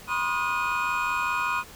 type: tone cluster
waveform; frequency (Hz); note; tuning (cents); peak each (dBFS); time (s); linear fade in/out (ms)
triangle; 979 / 1064 / 1237 / 1437 / 2483; B5 / C6 / D#6 / F6 / D#7; -15 / +29 / -10 / +49 / -4; -29; 0.07-1.64; 50
effects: pink hiss -46 dBFS RMS until 1.75 s